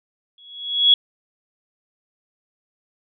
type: tone with exponential growth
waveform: sine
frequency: 3350 Hz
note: G#7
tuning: 14 cents sharp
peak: -7 dBFS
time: 0.38-0.94 s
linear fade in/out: 2 ms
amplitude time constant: 120 ms
effects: none